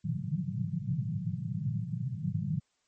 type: band-pass noise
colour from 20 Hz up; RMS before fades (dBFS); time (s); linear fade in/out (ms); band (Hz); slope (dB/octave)
white; -33; 0.04-2.6; 10; 100 to 190; 96
effects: white hiss -75 dBFS RMS until 2.87 s + MP3 32 kbps